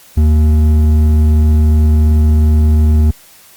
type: tone with hard clipping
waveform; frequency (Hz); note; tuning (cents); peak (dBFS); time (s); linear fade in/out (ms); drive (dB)
triangle; 76.9; D#2; -20; -8; 0.17-3.11; 5; 11
effects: white hiss -42 dBFS RMS until 3.56 s + Opus 48 kbps